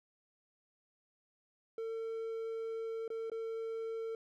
triangle tone with dropouts, 450.9 Hz, A4, 42 cents sharp, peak -35 dBFS, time 1.78-4.15 s, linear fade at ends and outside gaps 2 ms, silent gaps 3.079-3.102 / 3.299-3.317 s, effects none

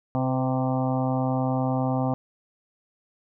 harmonic tone with a mistuned harmonic, 130 Hz, C3, 11 cents flat, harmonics 1 / 2 / 4 / 5 / 6 / 7 / 8 / 9, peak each -26 / -26 / -32 / -33 / -31 / -37 / -39 / -40 dBFS, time 0.15-2.14 s, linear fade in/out 0 ms, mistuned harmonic 4, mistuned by -18 cents, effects none

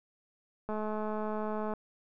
click train, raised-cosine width 1 ms, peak -23 dBFS, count 225, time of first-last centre 0.69-1.737 s, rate 214 Hz, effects none

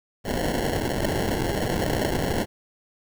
white noise with sample-and-hold, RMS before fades -25 dBFS, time 0.24-2.46 s, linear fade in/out 50 ms, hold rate 1225 Hz, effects none

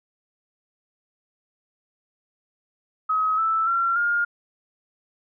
sine tone with pitch steps, 1273 / 1318.7 / 1365.9 / 1414.9 Hz, D#6 / E6 / F6 / F6, +39 / 0 / -39 / +22 cents, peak -19 dBFS, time 3.09-4.25 s, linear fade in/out 10 ms, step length 290 ms, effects none

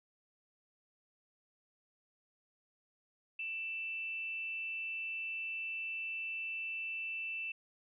sine tone with frequency modulation, 2660 Hz, E7, 15 cents sharp, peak -37 dBFS, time 3.39-7.52 s, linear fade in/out 5 ms, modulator 292 Hz, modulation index 0.22, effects none

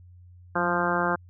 harmonic tone with a mistuned harmonic, 174.61 Hz, F3, in tune, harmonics 1 / 2 / 3 / 4 / 5 / 6 / 7 / 8 / 9, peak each -31 / -31 / -31 / -31 / -31 / -31 / -31 / -31 / -31 dBFS, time 0.55-1.16 s, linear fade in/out 10 ms, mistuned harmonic 1, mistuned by +39 cents, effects added 89 Hz sine -47 dBFS peak until 1.29 s

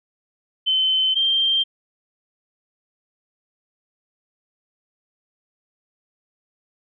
sine tone pair in turn, 3066 / 3163 Hz, G7 / G7, -39 / +15 cents, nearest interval minor second, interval 54 cents, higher second, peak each -16 dBFS, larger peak neither, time 0.66-1.15 / 1.15-1.64 s, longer neither, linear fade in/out 20 ms, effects none

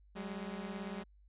sawtooth beating tone pair, 188.9 / 206.9 Hz, F#3 / G#3, +36 / -6 cents, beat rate 18 Hz, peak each -39 / -39 dBFS, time 0.15-1.04 s, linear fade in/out 20 ms, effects added 50 Hz sine -60 dBFS peak until 1.28 s + resampled to 8000 Hz

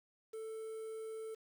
triangle tone with quantisation, 442 Hz, A4, 8 cents sharp, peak -40 dBFS, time 0.33-1.35 s, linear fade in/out 10 ms, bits 10, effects none

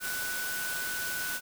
sine tone in noise, 1489 Hz, F#6, 11 cents sharp, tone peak -34 dBFS, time 0-1.41 s, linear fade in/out 50 ms, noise white, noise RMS -36 dBFS, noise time 0-1.41 s, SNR -1 dB, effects none

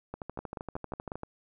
two click trains, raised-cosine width 1 ms, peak -22 / -23 dBFS, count 5 / 15, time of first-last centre 0.39-1.119 / 0.14-1.234 s, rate 5.49 / 12.8 Hz, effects none

